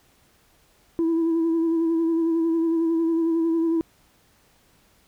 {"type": "tone with vibrato", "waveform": "sine", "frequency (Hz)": 329.6, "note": "E4", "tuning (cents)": 0, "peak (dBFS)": -17, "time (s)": [0.99, 3.81], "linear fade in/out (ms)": 0, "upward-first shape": "sine", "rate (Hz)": 11, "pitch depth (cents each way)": 29, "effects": ["tanh soft clip ceiling -17 dBFS", "pink hiss -60 dBFS RMS until 5.07 s"]}